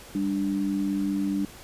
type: tone pair together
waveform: sine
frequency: 198.51 / 293.4 Hz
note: G3 / D4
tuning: +22 / -2 cents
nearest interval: perfect fifth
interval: 676 cents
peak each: -27 / -26 dBFS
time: 0.15-1.45 s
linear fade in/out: 2 ms
effects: pink hiss -46 dBFS RMS until 1.63 s + resampled to 32000 Hz